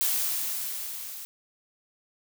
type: noise with level ramp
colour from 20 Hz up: blue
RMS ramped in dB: -25 to -40 dBFS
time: 0.01-1.25 s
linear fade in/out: 0 ms
effects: none